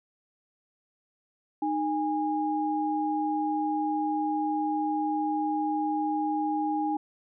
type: tone pair together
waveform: sine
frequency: 307.2 / 820 Hz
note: D#4 / G#5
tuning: -22 / -22 cents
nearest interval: octave + perfect fourth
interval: 1700 cents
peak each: -28 dBFS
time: 1.62-6.97 s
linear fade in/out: 5 ms
effects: none